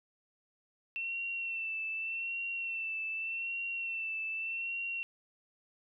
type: tone with vibrato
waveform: sine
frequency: 2693 Hz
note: E7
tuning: 36 cents sharp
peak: -34 dBFS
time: 0.96-5.03 s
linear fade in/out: 0 ms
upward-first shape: sine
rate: 0.84 Hz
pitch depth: 36 cents each way
effects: none